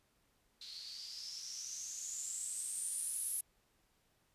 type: noise with low-pass filter sweep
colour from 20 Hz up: violet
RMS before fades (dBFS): -43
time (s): 0.61-3.41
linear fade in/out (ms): 5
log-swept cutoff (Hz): 4100 to 11000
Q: 9.6
effects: pink hiss -75 dBFS RMS until 4.34 s + resampled to 32000 Hz